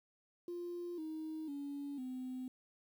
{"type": "tone with pitch steps", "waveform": "sine", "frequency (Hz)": [349.2, 314.7, 283.6, 255.6], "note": ["F4", "D#4", "C#4", "C4"], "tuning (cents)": [0, 20, 40, -40], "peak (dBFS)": -39, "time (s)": [0.48, 2.48], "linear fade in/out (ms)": 2, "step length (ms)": 500, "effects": ["tanh soft clip ceiling -37 dBFS", "11-bit"]}